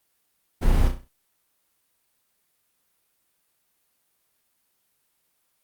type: noise with echo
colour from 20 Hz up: brown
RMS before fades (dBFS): -20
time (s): 0.61-0.89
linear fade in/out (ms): 20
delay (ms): 33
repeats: 6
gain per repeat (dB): -6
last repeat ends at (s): 1.088
effects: white hiss -71 dBFS RMS until 5.63 s + Opus 32 kbps